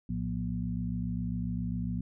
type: harmonic tone with a mistuned harmonic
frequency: 60 Hz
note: B1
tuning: 49 cents flat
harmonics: 1 / 2 / 3 / 4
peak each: -38 / -36 / -34 / -37 dBFS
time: 0.09-2.01 s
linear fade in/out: 5 ms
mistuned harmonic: 2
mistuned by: -110 cents
effects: none